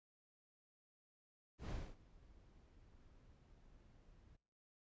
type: noise with ADSR envelope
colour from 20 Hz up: brown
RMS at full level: -41 dBFS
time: 1.58-4.37 s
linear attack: 110 ms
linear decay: 260 ms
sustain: -24 dB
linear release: 19 ms
effects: noise-tail reverb RT60 0.8 s tail -26 dB re dry + resampled to 16000 Hz